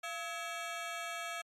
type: ring-modulated tone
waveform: 20% pulse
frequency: 987.8 Hz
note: B5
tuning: in tune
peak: -30 dBFS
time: 0.03-1.42 s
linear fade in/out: 10 ms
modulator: 302 Hz
effects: low-pass 10000 Hz 12 dB/octave + MP3 64 kbps